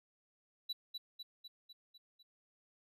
triangle tone with echo, 3947 Hz, B7, 2 cents flat, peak -35 dBFS, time 0.69-0.73 s, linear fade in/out 10 ms, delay 250 ms, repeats 6, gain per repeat -4 dB, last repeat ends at 2.23 s, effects none

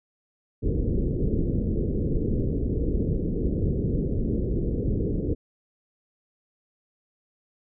pink low-pass noise, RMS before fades -25 dBFS, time 0.62-5.35 s, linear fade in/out 20 ms, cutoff 470 Hz, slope 48 dB/octave, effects none

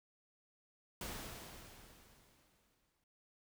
pink noise with exponential decay, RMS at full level -43 dBFS, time 1.01-3.04 s, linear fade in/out 2 ms, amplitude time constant 440 ms, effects none

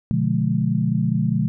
sine chord, B diminished seventh, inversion none, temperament just, 123.47 / 148.16 / 177.8 / 213.4 Hz, B2 / D3 / F3 / Ab3, 0 / +16 / +31 / +47 cents, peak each -23 dBFS, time 0.11-1.48 s, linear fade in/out 0 ms, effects none

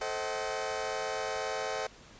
sawtooth chord, A diminished seventh, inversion none, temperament just, 440 / 528 / 633.6 / 760.3 Hz, A4 / C5 / Eb5 / Gb5, 0 / +16 / +31 / +47 cents, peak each -34 dBFS, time 0.01-1.87 s, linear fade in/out 5 ms, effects pink hiss -54 dBFS RMS until 2.19 s + resampled to 16000 Hz

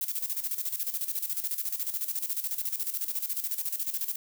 violet noise with tremolo, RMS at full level -30 dBFS, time 0.01-4.16 s, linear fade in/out 5 ms, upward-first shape square, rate 14 Hz, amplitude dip 70%, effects none

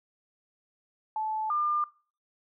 sine tone pair in turn, 869 / 1200.4 Hz, A5 / D6, -22 / +38 cents, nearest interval tritone, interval 560 cents, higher second, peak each -28 / -25 dBFS, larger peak second, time 1.16-1.5 / 1.5-1.84 s, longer neither, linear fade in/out 2 ms, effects noise-tail reverb RT60 0.4 s tail -21 dB re dry

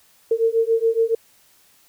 sine beating tone pair, 450.9 / 458 Hz, A4 / A#4, +42 / -31 cents, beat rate 7.1 Hz, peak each -19 dBFS, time 0.31-1.15 s, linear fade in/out 5 ms, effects white hiss -56 dBFS RMS until 1.88 s

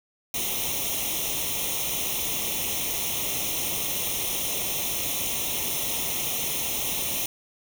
white noise with comb filter, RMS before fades -28 dBFS, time 0.34-7.26 s, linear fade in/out 2 ms, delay 0.32 ms, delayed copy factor +0.85, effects none

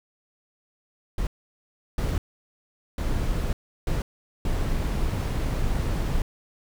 brown noise bursts at uneven times, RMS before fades -25 dBFS, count 5, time 1.18-1.27 / 1.98-2.18 / 2.98-3.53 / 3.87-4.02 / 4.45-6.22 s, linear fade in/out 2 ms, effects none

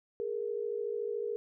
sine tone pair together, 414.9 / 468.6 Hz, G#4 / A#4, -2 / +9 cents, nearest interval major second, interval 211 cents, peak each -35 / -35 dBFS, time 0.2-1.36 s, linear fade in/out 0 ms, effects none

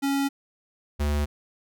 square tone pair in turn, 277.2 / 73.42 Hz, C#4 / D2, 0 / 0 cents, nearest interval octave + major seventh, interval 2300 cents, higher first, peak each -23 dBFS, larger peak neither, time 0.02-0.29 / 0.99-1.26 s, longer neither, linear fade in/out 20 ms, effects none

